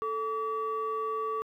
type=tone pair together; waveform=sine; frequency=440 / 1145.8 Hz; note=A4 / D6; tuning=0 / -43 cents; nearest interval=octave + perfect fourth; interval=1657 cents; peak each=-32 / -30 dBFS; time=0.02-1.42 s; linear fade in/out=0 ms; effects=tanh soft clip ceiling -24 dBFS + 11-bit